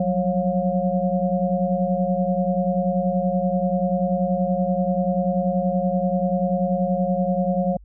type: tone cluster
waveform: sine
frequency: 179.8 / 190.2 / 546 / 710 Hz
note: F#3 / F#3 / C#5 / F5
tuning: -49 / +48 / -26 / +28 cents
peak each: -24 / -23 / -24 / -27 dBFS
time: 0-7.77 s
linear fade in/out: 5 ms
effects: added 50 Hz sine -43 dBFS peak until 7.84 s